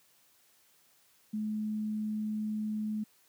sine tone, 214 Hz, A3, 48 cents flat, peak -31 dBFS, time 1.33-3.04 s, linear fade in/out 10 ms, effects white hiss -66 dBFS RMS until 3.28 s + high-pass 80 Hz 12 dB/octave

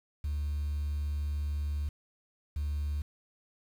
sine tone pair in turn, 73.42 / 73.42 Hz, D2 / D2, 0 / 0 cents, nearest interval unison, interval 0 cents, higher neither, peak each -28 dBFS, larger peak neither, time 0.24-1.89 / 2.56-3.02 s, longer first, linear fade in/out 5 ms, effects tanh soft clip ceiling -28 dBFS + 9-bit

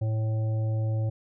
harmonic tone, 110 Hz, A2, in tune, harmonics 1 / 3 / 5 / 7, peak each -24 / -42 / -39 / -48 dBFS, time 0.01-1.1 s, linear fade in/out 10 ms, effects none

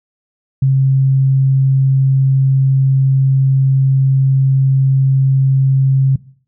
sine tone, 134.3 Hz, C3, 46 cents sharp, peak -8 dBFS, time 0.62-6.16 s, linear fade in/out 5 ms, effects noise-tail reverb RT60 0.5 s tail -19 dB re dry

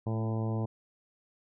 harmonic tone with a mistuned harmonic, 111.5 Hz, A2, 23 cents sharp, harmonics 1 / 2 / 3 / 4 / 5 / 6 / 7 / 8 / 9, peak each -30 / -36 / -40 / -42 / -44 / -46 / -47 / -48 / -49 dBFS, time 0.06-0.66 s, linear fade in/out 10 ms, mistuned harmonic 2, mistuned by -24 cents, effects none

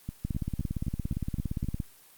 two click trains, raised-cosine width 5 ms, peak -21 / -18 dBFS, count 7 / 28, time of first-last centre 0.09-1.644 / 0.25-1.802 s, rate 3.86 / 17.4 Hz, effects white hiss -56 dBFS RMS until 2.17 s + Opus 24 kbps

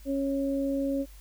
sine tone pair together, 275.4 / 551.3 Hz, C#4 / C#5, -11 / -10 cents, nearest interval octave, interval 1201 cents, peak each -27 / -31 dBFS, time 0.05-1.06 s, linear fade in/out 50 ms, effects added 50 Hz sine -46 dBFS peak until 1.2 s + white hiss -57 dBFS RMS until 1.2 s

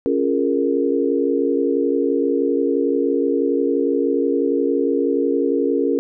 sine chord, Bb minor seventh, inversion first, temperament equal, 277.2 / 349.2 / 415.3 / 466.2 Hz, Db4 / F4 / Ab4 / Bb4, 0 / 0 / 0 / 0 cents, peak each -20 / -23 / -22 / -21 dBFS, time 0.06-5.99 s, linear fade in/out 0 ms, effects none

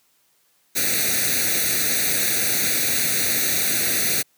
white noise with comb filter, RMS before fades -21 dBFS, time 0.75-4.23 s, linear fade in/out 20 ms, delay 0.48 ms, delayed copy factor +0.95, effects white hiss -63 dBFS RMS until 4.37 s + high-pass 100 Hz 12 dB/octave

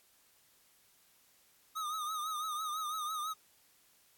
square tone with vibrato, 1244.5 Hz, D#6, in tune, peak -36 dBFS, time 1.75-3.34 s, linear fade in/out 20 ms, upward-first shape triangle, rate 6 Hz, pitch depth 83 cents each way, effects white hiss -67 dBFS RMS until 4.17 s + AAC 64 kbps

